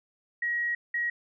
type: tone pair in turn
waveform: sine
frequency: 1900 / 1900 Hz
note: A#6 / A#6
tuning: +33 / +33 cents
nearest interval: unison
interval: 0 cents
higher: neither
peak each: -26 dBFS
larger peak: neither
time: 0.42-0.75 / 0.94-1.1 s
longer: first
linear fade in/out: 5 ms
effects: none